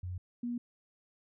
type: tone pair in turn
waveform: sine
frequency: 90.5 / 240.4 Hz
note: F#2 / B3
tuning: -38 / -46 cents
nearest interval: octave + perfect fourth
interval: 1692 cents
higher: second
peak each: -36 / -33 dBFS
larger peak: second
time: 0.03-0.18 / 0.43-0.58 s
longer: neither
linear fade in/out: 5 ms
effects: none